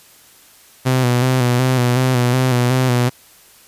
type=tone with vibrato; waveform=sawtooth; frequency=125.9 Hz; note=B2; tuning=34 cents sharp; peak=-9 dBFS; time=0.85-3.1 s; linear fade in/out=20 ms; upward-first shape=square; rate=2.7 Hz; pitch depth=43 cents each way; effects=white hiss -47 dBFS RMS until 3.67 s + resampled to 32000 Hz